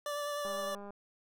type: tone with vibrato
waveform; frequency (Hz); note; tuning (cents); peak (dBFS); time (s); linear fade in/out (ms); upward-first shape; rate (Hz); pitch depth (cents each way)
25% pulse; 583; D5; -13; -31; 0.06-0.75; 2; sine; 9.8; 15
type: click train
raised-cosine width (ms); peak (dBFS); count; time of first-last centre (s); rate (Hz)
1; -34; 93; 0.45-0.905; 202
effects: none

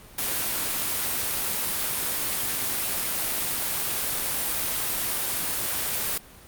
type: noise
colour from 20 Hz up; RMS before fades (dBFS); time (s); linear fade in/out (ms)
white; -27; 0.18-6.18; 5
effects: pink hiss -48 dBFS RMS until 6.47 s + Opus 32 kbps

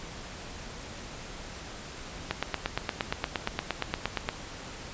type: click train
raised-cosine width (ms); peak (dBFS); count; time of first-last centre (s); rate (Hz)
0.3; -11; 18; 2.31-4.289; 8.59
effects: pink hiss -42 dBFS RMS until 4.93 s + resampled to 16000 Hz

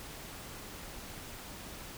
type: silence
effects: pink hiss -46 dBFS RMS until 1.97 s

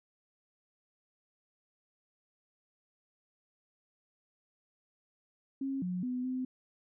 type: tone with pitch steps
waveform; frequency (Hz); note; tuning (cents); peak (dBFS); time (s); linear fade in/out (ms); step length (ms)
sine; 270.7 / 180.6 / 250.6 / 256.3; C#4 / F#3 / B3 / C4; -41 / -42 / +25 / -36; -32; 5.61-6.45; 5; 210
effects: none

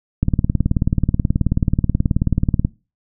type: click train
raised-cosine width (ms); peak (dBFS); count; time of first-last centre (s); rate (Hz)
5; -3; 46; 0.23-2.649; 18.6
effects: noise-tail reverb RT60 0.3 s tail -22 dB re dry

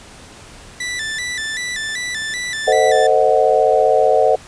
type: tone with vibrato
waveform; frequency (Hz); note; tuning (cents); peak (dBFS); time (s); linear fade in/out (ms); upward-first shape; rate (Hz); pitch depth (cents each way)
sawtooth; 1865; A#6; 0; -18; 0.8-3.07; 5; square; 2.6; 96
type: chord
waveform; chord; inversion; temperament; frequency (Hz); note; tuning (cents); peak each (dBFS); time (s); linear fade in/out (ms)
sine; A diminished seventh; none; equal with one note detuned; 448.2 / 523.3 / 622.3 / 740; A4 / C5 / Eb5 / Gb5; +32 / 0 / 0 / 0; -16; 2.67-4.36; 10
effects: pink hiss -40 dBFS RMS until 4.47 s + resampled to 22050 Hz

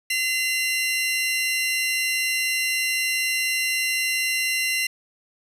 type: tone pair together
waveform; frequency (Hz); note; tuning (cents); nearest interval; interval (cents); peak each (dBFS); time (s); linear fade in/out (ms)
sawtooth; 2045 / 2764; C7 / F7; -40 / -19; perfect fourth; 521; -21; 0.1-4.87; 5
effects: resampled to 32000 Hz

